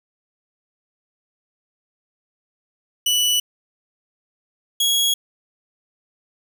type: tone pair in turn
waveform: sawtooth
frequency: 2960 / 3322 Hz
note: F#7 / G#7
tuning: 0 / 0 cents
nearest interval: major second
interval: 200 cents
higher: second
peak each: -13 dBFS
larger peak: neither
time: 3.06-3.4 / 4.8-5.14 s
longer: neither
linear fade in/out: 5 ms
effects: none